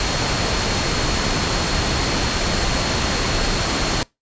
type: tone in noise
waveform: sine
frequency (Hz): 4300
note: C8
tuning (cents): +47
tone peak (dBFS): -30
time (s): 0-4.03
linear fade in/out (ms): 2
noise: pink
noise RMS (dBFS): -20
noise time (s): 0-4.03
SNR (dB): -13
effects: noise-tail reverb RT60 0.2 s tail -24 dB re dry + resampled to 16000 Hz